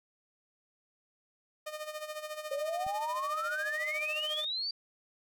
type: tone with tremolo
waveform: sawtooth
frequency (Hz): 611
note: D#5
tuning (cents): -32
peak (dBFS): -32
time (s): 1.66-4.45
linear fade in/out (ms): 10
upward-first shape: sine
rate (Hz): 14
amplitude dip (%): 70
type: exponential sweep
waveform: sine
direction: up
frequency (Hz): 540 to 4714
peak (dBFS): -32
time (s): 2.51-4.71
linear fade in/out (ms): 5
type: click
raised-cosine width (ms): 5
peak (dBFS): -37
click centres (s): 2.866
effects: none